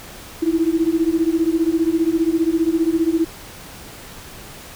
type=beating tone pair; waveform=sine; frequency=320.2 / 335.2 Hz; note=D#4 / E4; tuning=+50 / +29 cents; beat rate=15 Hz; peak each=-18 dBFS; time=0.42-3.25 s; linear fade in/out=10 ms; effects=pink hiss -38 dBFS RMS until 4.75 s